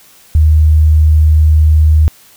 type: tone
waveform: sine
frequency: 77.4 Hz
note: D#2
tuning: 9 cents flat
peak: -4 dBFS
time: 0.35-2.08 s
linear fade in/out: 0 ms
effects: white hiss -43 dBFS RMS until 2.36 s